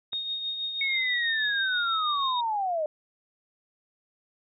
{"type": "tone with tremolo", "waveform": "sine", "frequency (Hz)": 3713, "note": "A#7", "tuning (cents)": -8, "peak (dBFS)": -27, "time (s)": [0.12, 2.41], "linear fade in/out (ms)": 10, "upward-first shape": "triangle", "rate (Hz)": 6.2, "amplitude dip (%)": 50}
{"type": "click", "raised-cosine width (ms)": 0.5, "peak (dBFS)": -29, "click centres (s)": 0.132}
{"type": "linear sweep", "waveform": "sine", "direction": "down", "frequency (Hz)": [2217, 593], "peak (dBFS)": -25, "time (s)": [0.81, 2.86], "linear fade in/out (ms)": 2}
{"effects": []}